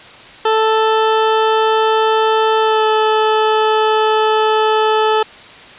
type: tone with pitch glide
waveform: 20% pulse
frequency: 440 to 434.7 Hz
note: A4 to A4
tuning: 0 to -21 cents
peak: -6 dBFS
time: 0.45-5.23 s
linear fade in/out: 5 ms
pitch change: -21 cents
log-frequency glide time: 2.6-2.86 s
effects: white hiss -37 dBFS RMS until 5.78 s + resampled to 8000 Hz